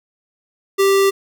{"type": "tone", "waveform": "square", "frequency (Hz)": 392, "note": "G4", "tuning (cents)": 0, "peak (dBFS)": -12, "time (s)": [0.78, 1.11], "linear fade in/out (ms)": 20, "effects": []}